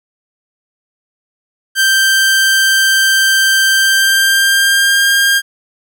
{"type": "tone with pitch glide", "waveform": "sawtooth", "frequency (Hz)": [1568, 1606.5], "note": ["G6", "G6"], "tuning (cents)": [0, 42], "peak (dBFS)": -5, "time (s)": [1.75, 5.42], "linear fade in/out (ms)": 50, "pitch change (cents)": 42, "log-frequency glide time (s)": [3.72, 5.09], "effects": []}